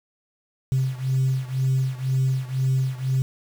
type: beating tone pair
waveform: sine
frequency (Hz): 130.81 / 132.81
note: C3 / C3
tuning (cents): 0 / +26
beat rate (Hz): 2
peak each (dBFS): -21 / -23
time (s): 0.72-3.22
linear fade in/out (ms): 0
effects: tanh soft clip ceiling -15 dBFS + 7-bit